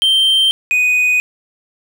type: tone pair in turn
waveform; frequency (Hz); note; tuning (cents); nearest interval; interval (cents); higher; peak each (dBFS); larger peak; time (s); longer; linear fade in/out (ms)
triangle; 3136 / 2489; G7 / D#7; 0 / 0; major third; 400; first; -8 / -9; first; 0.02-0.51 / 0.71-1.2; neither; 0
effects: none